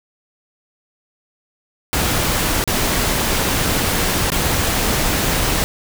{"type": "noise with dropouts", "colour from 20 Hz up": "pink", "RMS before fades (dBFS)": -18, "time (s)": [1.93, 5.64], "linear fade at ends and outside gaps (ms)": 0, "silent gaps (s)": [[2.64, 2.676], [4.302, 4.319]], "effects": []}